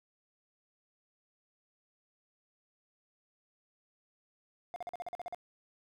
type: tone bursts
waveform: triangle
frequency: 707 Hz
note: F5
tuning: 21 cents sharp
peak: -35 dBFS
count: 10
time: 4.74-5.346 s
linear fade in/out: 0 ms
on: 21 ms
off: 44 ms
effects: none